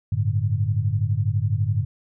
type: chord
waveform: sine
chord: G suspended second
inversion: none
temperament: equal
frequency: 98 / 110 / 146.83 Hz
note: G2 / A2 / D3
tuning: 0 / 0 / 0 cents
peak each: -23 / -22 / -28 dBFS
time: 0.12-1.85 s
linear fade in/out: 5 ms
effects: none